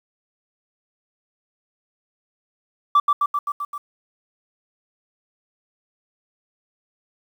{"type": "tone with echo", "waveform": "sine", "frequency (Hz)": 1163, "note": "D6", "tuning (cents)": -17, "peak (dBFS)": -9, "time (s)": [2.95, 3], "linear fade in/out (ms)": 5, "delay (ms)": 130, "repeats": 6, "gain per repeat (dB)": -3, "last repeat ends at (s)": 3.78, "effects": ["tanh soft clip ceiling -10 dBFS", "8-bit"]}